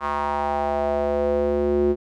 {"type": "tone with band-pass filter sweep", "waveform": "square", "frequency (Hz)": 72.4, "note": "D2", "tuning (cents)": -24, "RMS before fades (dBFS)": -22, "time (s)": [0, 1.96], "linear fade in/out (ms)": 50, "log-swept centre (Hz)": [1100, 350], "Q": 4, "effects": []}